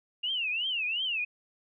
sine tone with vibrato, 2787 Hz, F7, 4 cents flat, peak -28 dBFS, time 0.23-1.25 s, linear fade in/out 10 ms, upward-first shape triangle, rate 2.8 Hz, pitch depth 250 cents each way, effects none

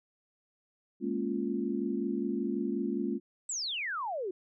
sine chord, Bb minor seventh, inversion third, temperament equal, 207.7 / 233.1 / 277.2 / 349.2 Hz, Ab3 / Bb3 / Db4 / F4, 0 / 0 / 0 / 0 cents, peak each -35 dBFS, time 1-3.2 s, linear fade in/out 50 ms
sine exponential sweep, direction down, 8120 to 349.2 Hz, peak -32 dBFS, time 3.49-4.31 s, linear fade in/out 5 ms
effects none

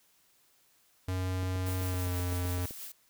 square tone with pitch glide, 92.5 to 89.25 Hz, F#2 to F2, 0 to +38 cents, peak -31 dBFS, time 1.08-2.66 s, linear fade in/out 5 ms, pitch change -62 cents, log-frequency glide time 1.81-2.15 s
click train, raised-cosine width 2 ms, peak -31 dBFS, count 11, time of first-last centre 1.43-2.709 s, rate 7.82 Hz
blue noise with tremolo, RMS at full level -42 dBFS, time 1.66-2.92 s, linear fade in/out 5 ms, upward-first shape sine, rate 6.2 Hz, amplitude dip 35%
effects white hiss -67 dBFS RMS until 3.09 s

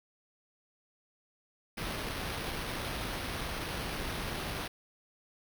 pink noise with sample-and-hold, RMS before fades -37 dBFS, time 1.77-4.68 s, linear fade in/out 10 ms, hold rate 7350 Hz, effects none

